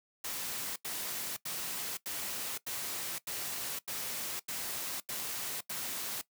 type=noise bursts; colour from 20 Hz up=white; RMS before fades=-38 dBFS; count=10; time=0.24-6.214 s; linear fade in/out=5 ms; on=520 ms; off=86 ms; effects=noise-tail reverb RT60 0.1 s tail -18 dB re dry + high-pass 100 Hz 12 dB/octave